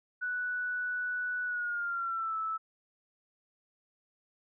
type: tone with pitch glide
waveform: sine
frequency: 1480 to 1310.9 Hz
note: F#6 to E6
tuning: 0 to -10 cents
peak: -31 dBFS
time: 0.21-2.58 s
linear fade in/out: 20 ms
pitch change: -210 cents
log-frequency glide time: 1.45-2.36 s
effects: none